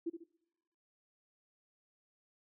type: tone with echo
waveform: sine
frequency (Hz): 334.7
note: E4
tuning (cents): +26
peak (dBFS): -33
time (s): 0.06-0.1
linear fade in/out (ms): 10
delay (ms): 71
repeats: 2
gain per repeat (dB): -8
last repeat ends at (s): 0.242
effects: noise-tail reverb RT60 1.0 s tail -24 dB re dry